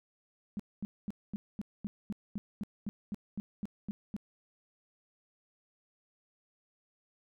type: tone bursts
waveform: sine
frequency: 205.3 Hz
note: G#3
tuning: 20 cents flat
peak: -33 dBFS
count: 15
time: 0.57-4.165 s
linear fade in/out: 0 ms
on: 25 ms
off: 230 ms
effects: none